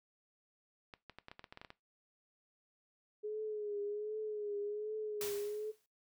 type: clicks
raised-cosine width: 0.3 ms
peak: -33 dBFS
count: 12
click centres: 0.938 / 1.097 / 1.186 / 1.284 / 1.315 / 1.394 / 1.442 / 1.525 / 1.574 / 1.615 / 1.648 / 1.704 s
type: tone with vibrato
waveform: sine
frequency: 420 Hz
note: G#4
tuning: 19 cents sharp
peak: -37 dBFS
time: 3.23-5.72 s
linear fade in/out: 20 ms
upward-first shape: triangle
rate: 1.3 Hz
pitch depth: 58 cents each way
type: noise with exponential decay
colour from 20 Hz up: white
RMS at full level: -40 dBFS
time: 5.21-5.86 s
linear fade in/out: 1 ms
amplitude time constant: 140 ms
effects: noise-tail reverb RT60 0.2 s tail -18 dB re dry